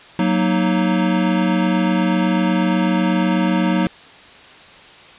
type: chord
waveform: square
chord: D# minor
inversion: first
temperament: equal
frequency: 185 / 233.1 / 311.1 Hz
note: F#3 / A#3 / D#4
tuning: 0 / 0 / 0 cents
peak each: -18 / -22 / -21 dBFS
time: 0.19-3.87 s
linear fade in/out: 2 ms
effects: white hiss -42 dBFS RMS until 5.18 s + resampled to 8000 Hz